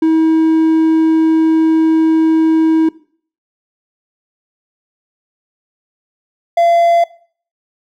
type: tone pair in turn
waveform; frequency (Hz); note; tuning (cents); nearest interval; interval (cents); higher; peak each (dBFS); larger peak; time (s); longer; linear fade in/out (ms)
triangle; 320.5 / 683; E4 / F5; -49 / -39; octave + minor second; 1310; second; -6; neither; 0.02-2.89 / 6.57-7.04; first; 5
effects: noise-tail reverb RT60 0.5 s tail -20 dB re dry